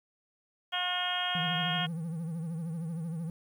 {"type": "harmonic tone", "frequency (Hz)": 360, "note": "F#4", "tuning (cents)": -47, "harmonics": [2, 3, 4, 5, 6, 7, 8, 9], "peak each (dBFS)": [-36, -40, -37, -40, -43, -44, -37, -33], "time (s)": [0.72, 1.87], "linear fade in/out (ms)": 20}
{"type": "tone with vibrato", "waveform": "triangle", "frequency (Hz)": 164.81, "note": "E3", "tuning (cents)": 0, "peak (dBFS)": -31, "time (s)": [1.35, 3.3], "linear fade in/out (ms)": 2, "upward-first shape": "triangle", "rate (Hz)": 13, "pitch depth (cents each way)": 110}
{"effects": ["10-bit"]}